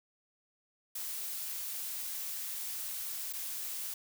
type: noise with dropouts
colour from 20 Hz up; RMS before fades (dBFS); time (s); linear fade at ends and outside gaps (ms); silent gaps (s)
blue; -39; 0.95-3.94; 5; 3.328-3.333
effects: none